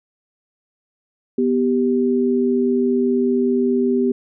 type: tone pair together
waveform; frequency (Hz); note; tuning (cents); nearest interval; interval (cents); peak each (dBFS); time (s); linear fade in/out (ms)
sine; 246.9 / 391.9; B3 / G4; 0 / 0; minor sixth; 800; -17 / -18; 1.38-4.12; 5
effects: none